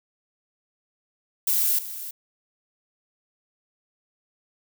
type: noise with echo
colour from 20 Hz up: violet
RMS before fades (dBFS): -22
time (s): 1.47-1.79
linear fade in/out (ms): 5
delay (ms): 320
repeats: 1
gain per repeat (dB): -13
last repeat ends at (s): 2.11
effects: none